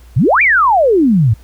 sine exponential two-way sweep, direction up then down, 100 to 2469 to 100 Hz, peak -7 dBFS, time 0.16-1.34 s, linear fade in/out 10 ms, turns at 0.42 s, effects added 60 Hz sine -37 dBFS peak until 1.43 s + pink hiss -49 dBFS RMS until 1.43 s

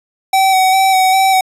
square tone with vibrato, 761 Hz, F#5, 48 cents sharp, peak -9 dBFS, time 0.33-1.41 s, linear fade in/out 5 ms, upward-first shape square, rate 2.5 Hz, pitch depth 18 cents each way, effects resampled to 32000 Hz

